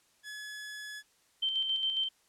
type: tone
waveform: sawtooth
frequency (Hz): 1700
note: G#6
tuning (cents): +40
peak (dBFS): -37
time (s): 0.23-1.03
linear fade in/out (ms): 50
type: tone with tremolo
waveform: sine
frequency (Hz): 3115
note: G7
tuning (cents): -12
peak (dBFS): -27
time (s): 1.42-2.09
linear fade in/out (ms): 10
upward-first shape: square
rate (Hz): 7.3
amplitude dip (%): 40
effects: white hiss -68 dBFS RMS until 2.28 s + low-pass 10000 Hz 12 dB/octave

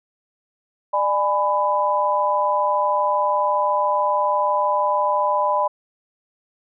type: chord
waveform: sine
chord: G# diminished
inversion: second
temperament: just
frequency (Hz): 598 / 830.6 / 996.7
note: D5 / G#5 / B5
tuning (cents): +31 / 0 / +16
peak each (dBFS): -22 / -24 / -19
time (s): 0.93-5.68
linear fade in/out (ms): 10
effects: none

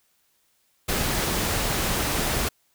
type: noise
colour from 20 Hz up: pink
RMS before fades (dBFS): -25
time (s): 0.88-2.49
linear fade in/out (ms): 10
effects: white hiss -67 dBFS RMS until 2.74 s

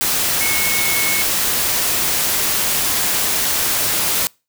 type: tone in noise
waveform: sine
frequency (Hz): 2195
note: C#7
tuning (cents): -18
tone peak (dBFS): -21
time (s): 0.41-1.22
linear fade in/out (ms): 0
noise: white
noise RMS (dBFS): -18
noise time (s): 0.01-4.27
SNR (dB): -6
effects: noise-tail reverb RT60 0.3 s tail -26 dB re dry

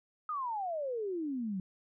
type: exponential sweep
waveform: sine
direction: down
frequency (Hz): 1273 to 180.9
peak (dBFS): -33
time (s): 0.29-1.6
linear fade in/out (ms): 2
effects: none

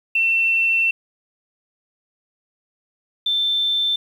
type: tone pair in turn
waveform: sine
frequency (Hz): 2694 / 3550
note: E7 / A7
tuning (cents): +37 / +15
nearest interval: perfect fourth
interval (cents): 478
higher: second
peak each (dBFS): -15 / -17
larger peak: first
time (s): 0.15-0.91 / 3.26-3.96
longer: first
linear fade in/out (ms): 5
effects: 8-bit

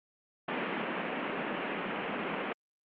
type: band-pass noise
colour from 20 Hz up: pink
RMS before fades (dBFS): -35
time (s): 0.48-2.53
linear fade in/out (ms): 5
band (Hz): 180 to 2900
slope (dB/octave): 48
effects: Opus 48 kbps

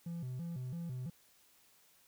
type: tone with vibrato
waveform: triangle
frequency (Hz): 146.83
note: D3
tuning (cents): 0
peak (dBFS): -36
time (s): 0.06-1.1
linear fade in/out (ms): 5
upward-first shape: square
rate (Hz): 3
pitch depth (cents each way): 250
effects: tanh soft clip ceiling -32 dBFS + white hiss -67 dBFS RMS until 2.07 s

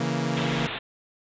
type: chord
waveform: sawtooth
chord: A# diminished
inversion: first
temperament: equal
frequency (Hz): 138.59 / 164.81 / 233.1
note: C#3 / E3 / A#3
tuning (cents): 0 / 0 / 0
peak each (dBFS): -25 / -25 / -25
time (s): 0-0.67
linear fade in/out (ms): 5
type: low-pass noise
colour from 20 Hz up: white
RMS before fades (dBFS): -33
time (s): 0.36-0.79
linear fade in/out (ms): 10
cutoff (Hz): 3800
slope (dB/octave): 96
effects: resampled to 16000 Hz

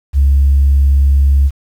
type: tone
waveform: sine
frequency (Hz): 69.3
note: C#2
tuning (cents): 0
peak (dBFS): -5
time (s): 0.13-1.51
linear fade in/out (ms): 50
effects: tanh soft clip ceiling -3 dBFS + 7-bit

